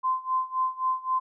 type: tone with tremolo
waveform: sine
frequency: 1035 Hz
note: C6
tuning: 19 cents flat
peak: -21 dBFS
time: 0.03-1.2 s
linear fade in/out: 20 ms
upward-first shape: sine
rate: 3.8 Hz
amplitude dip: 90%
effects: none